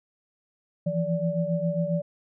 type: tone cluster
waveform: sine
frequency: 164.6 / 172 / 581 Hz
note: E3 / F3 / D5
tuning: -2 / -26 / -19 cents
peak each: -28 dBFS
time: 0.86-2.02 s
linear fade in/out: 10 ms
effects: none